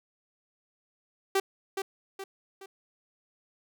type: tone with echo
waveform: sawtooth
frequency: 388.5 Hz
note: G4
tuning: 16 cents flat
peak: -19 dBFS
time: 1.35-1.4 s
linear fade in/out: 5 ms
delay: 420 ms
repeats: 3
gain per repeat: -7 dB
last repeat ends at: 2.66 s
effects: none